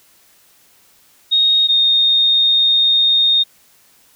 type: tone pair in turn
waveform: sine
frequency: 3729 / 3688 Hz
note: A#7 / A#7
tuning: 0 / -19 cents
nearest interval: unison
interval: 19 cents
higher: first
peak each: -10 dBFS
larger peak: neither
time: 1.31-1.68 / 1.68-3.44 s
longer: second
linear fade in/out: 20 ms
effects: white hiss -52 dBFS RMS until 4.15 s